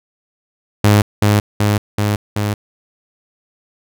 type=tone with echo; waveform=sawtooth; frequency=103.83 Hz; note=G#2; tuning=in tune; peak=-4 dBFS; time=0.84-1.02 s; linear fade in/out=5 ms; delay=380 ms; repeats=4; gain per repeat=-2 dB; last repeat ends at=2.54 s; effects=none